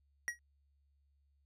square tone with exponential decay, 1904 Hz, A#6, 36 cents sharp, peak -31 dBFS, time 0.28-0.39 s, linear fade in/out 0 ms, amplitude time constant 23 ms, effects added 70 Hz sine -70 dBFS peak until 1.45 s + low-pass 10000 Hz 12 dB/octave

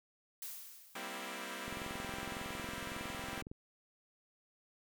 blue noise with exponential decay, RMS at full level -43 dBFS, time 0.42-1.53 s, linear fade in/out 2 ms, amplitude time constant 240 ms
5% pulse chord, C dominant seventh, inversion second, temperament equal with one note detuned, 196 / 236.9 / 261.6 / 329.6 Hz, G3 / Bb3 / C4 / E4, 0 / +28 / 0 / 0 cents, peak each -36 dBFS, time 0.95-3.42 s, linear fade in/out 5 ms
click train, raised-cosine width 3 ms, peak -34 dBFS, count 41, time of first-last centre 1.68-3.515 s, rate 21.8 Hz
effects none

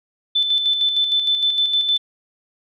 sine tone with tremolo, 3520 Hz, A7, in tune, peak -14 dBFS, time 0.35-1.98 s, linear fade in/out 10 ms, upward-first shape square, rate 6.5 Hz, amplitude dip 45%, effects none

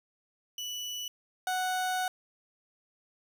30% pulse tone pair in turn, 2960 / 740 Hz, F#7 / F#5, 0 / 0 cents, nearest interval 2 octaves, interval 2400 cents, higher first, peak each -32 / -26 dBFS, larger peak second, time 0.58-1.08 / 1.47-2.08 s, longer second, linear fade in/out 2 ms, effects none

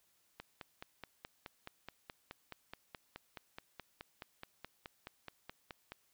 click train, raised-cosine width 0.3 ms, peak -29 dBFS, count 27, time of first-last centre 0.4-5.92 s, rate 4.71 Hz, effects white hiss -74 dBFS RMS until 6.13 s

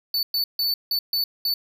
square tone bursts at uneven times, 4493 Hz, C#8, 23 cents sharp, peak -21 dBFS, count 6, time 0.14-0.23 / 0.34-0.44 / 0.59-0.74 / 0.91-0.99 / 1.13-1.24 / 1.45-1.54 s, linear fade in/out 2 ms, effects none

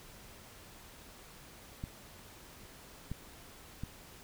clicks, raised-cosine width 5 ms, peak -26 dBFS, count 3, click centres 1.839 / 3.116 / 3.836 s, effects pink hiss -54 dBFS RMS until 4.23 s

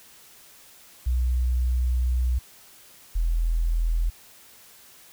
sine tone pair in turn, 62 / 41.38 Hz, B1 / E1, +7 / +7 cents, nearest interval perfect fifth, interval 700 cents, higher first, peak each -20 dBFS, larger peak neither, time 1.06-2.39 / 3.15-4.1 s, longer first, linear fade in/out 10 ms, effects white hiss -51 dBFS RMS until 5.12 s

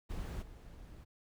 brown noise with level steps, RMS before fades -40 / -52 dBFS, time 0.09-1.05 s, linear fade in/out 20 ms, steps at 0.41 s, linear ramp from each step 20 ms, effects none

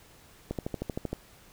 click train, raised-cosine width 2 ms, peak -18 dBFS, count 9, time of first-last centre 0.51-1.13 s, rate 12.9 Hz, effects pink hiss -56 dBFS RMS until 1.52 s

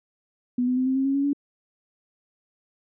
sine tone with pitch steps, 246.9 / 251.9 / 257.1 / 262.3 / 267.7 / 273.2 / 278.7 / 284.4 Hz, B3 / B3 / C4 / C4 / C4 / C#4 / C#4 / C#4, 0 / +34 / -30 / +4 / +40 / -25 / +9 / +45 cents, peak -20 dBFS, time 0.58-1.332 s, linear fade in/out 5 ms, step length 94 ms, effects none

